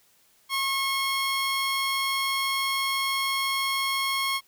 15% pulse tone, 1086 Hz, C#6, 36 cents flat, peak -18 dBFS, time 0.49-4.41 s, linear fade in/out 50 ms, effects white hiss -62 dBFS RMS until 4.47 s

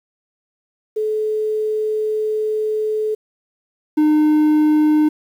sine / triangle tone pair in turn, 430.7 / 304.6 Hz, A4 / D#4, -37 / -37 cents, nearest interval tritone, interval 600 cents, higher first, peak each -17 / -9 dBFS, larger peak second, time 0.96-3.15 / 3.97-5.09 s, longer first, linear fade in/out 10 ms, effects 8-bit

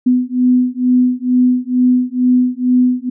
sine beating tone pair, 249.3 / 251.5 Hz, B3 / B3, +16 / +32 cents, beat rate 2.2 Hz, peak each -13 dBFS, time 0.06-3.1 s, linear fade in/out 10 ms, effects none

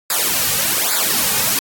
white noise with flanger, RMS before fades -17 dBFS, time 0.1-1.59 s, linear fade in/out 2 ms, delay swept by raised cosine 0.33 to 3.03 ms, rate 1.2 Hz, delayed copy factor -1, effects AAC 64 kbps

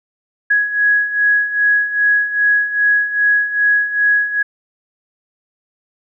sine beating tone pair, 1667 / 1669.5 Hz, G#6 / G#6, +6 / +9 cents, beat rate 2.5 Hz, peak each -18 / -13 dBFS, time 0.5-4.43 s, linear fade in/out 10 ms, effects none

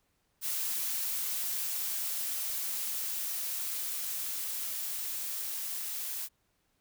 blue noise with level ramp, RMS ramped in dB -33 to -37 dBFS, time 0.41-6.29 s, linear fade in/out 50 ms, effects pink hiss -75 dBFS RMS until 6.8 s

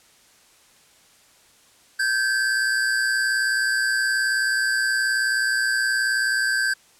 square tone pair together, 1562 / 1680.9 Hz, G6 / G#6, -7 / +20 cents, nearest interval minor second, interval 127 cents, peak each -21 / -28 dBFS, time 1.99-6.74 s, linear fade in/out 10 ms, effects white hiss -55 dBFS RMS until 6.99 s + low-pass 10000 Hz 12 dB/octave

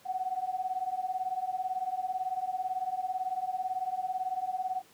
sine beating tone pair, 736 / 754 Hz, F#5 / F#5, -9 / +32 cents, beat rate 18 Hz, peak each -34 / -33 dBFS, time 0.05-4.82 s, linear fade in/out 20 ms, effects pink hiss -59 dBFS RMS until 4.93 s + high-pass 150 Hz 12 dB/octave

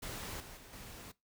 pink noise with level steps, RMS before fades -43 / -51 / -55 / -50 dBFS, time 0.02-1.12 s, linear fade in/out 10 ms, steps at 0.4 / 0.57 / 0.73 s, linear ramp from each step 2 ms, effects noise-tail reverb RT60 0.2 s tail -20 dB re dry

